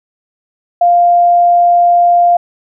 sine tone, 698.5 Hz, F5, in tune, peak -5 dBFS, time 0.81-2.37 s, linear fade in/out 5 ms, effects none

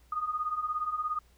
sine beating tone pair, 1222 / 1239 Hz, D#6 / D#6, -32 / -8 cents, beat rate 17 Hz, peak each -35 / -31 dBFS, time 0.12-1.19 s, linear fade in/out 5 ms, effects added 60 Hz sine -59 dBFS peak until 1.37 s + pink hiss -66 dBFS RMS until 1.37 s

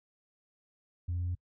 sine tone with pitch steps, 87.31 / 87.87 / 88.43 / 88.99 Hz, F2 / F2 / F2 / F2, 0 / +11 / +22 / +33 cents, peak -29 dBFS, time 1.08-1.352 s, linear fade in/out 10 ms, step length 68 ms, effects noise-tail reverb RT60 0.1 s tail -26 dB re dry + tanh soft clip ceiling -28 dBFS

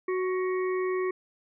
harmonic tone with a mistuned harmonic, 370 Hz, F#4, in tune, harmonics 1 / 3 / 5 / 6, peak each -26 / -36 / -40 / -42 dBFS, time 0.08-1.11 s, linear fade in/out 5 ms, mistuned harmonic 5, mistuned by +30 cents, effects none

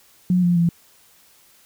sine tone with pitch steps, 180.7 / 175.1 / 170 Hz, F#3 / F3 / F3, -41 / +5 / -46 cents, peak -14 dBFS, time 0.3-0.69 s, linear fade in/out 2 ms, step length 130 ms, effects white hiss -54 dBFS RMS until 1.65 s

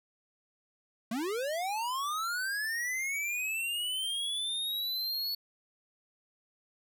square linear sweep, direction up, 210 to 4435 Hz, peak -32 dBFS, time 1.11-5.35 s, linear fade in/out 5 ms, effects none

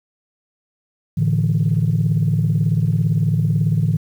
sine chord, A suspended fourth, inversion none, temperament equal, 110 / 146.83 / 164.81 Hz, A2 / D3 / E3, 0 / 0 / 0 cents, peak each -18 dBFS, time 1.17-3.97 s, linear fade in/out 10 ms, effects tanh soft clip ceiling -8 dBFS + 8-bit

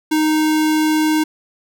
square tone, 310.1 Hz, D#4, 6 cents flat, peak -14 dBFS, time 0.11-1.24 s, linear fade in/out 10 ms, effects none

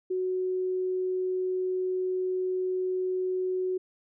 sine tone, 370 Hz, F#4, in tune, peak -26 dBFS, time 0.1-3.78 s, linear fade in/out 10 ms, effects none

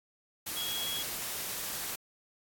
sine tone in noise, 3322 Hz, G#7, in tune, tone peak -34 dBFS, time 0.56-1.03 s, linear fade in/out 10 ms, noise white, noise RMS -37 dBFS, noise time 0.46-1.96 s, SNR 0 dB, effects AAC 64 kbps

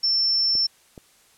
sine tone, 5380 Hz, E8, 34 cents sharp, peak -18 dBFS, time 0.03-0.67 s, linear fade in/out 10 ms
clicks, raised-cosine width 2 ms, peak -26 dBFS, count 2, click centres 0.553 / 0.978 s
effects white hiss -57 dBFS RMS until 1.37 s + low-pass 11000 Hz 12 dB/octave

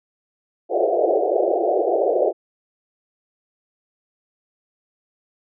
white band-pass noise, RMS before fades -19 dBFS, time 0.69-2.33 s, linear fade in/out 50 ms, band 340 to 730 Hz, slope 96 dB/octave, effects none

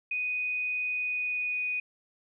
sine tone with pitch glide, 2489 to 2475 Hz, D#7 to D#7, 0 to -10 cents, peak -28 dBFS, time 0.11-1.8 s, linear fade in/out 5 ms, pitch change -10 cents, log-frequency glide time 0.87-1.58 s, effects none

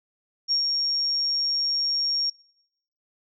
sine tone with ADSR envelope, 5550 Hz, F8, 12 cents flat, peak -19 dBFS, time 0.48-2.3 s, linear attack 36 ms, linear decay 99 ms, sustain -3 dB, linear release 5 ms, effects noise-tail reverb RT60 0.8 s tail -26 dB re dry

